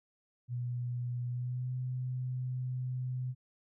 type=tone with pitch glide; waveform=sine; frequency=122.3 to 126.98 Hz; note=B2 to B2; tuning=-16 to +49 cents; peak=-33 dBFS; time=0.48-3.35 s; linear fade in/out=50 ms; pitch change=+65 cents; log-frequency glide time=1.28-1.73 s; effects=none